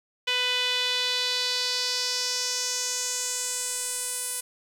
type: tone with band-pass filter sweep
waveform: sawtooth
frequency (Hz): 497.6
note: B4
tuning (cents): +13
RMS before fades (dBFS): -28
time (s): 0.27-4.41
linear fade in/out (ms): 10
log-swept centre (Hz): 3000 to 10000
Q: 2.9
effects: 9-bit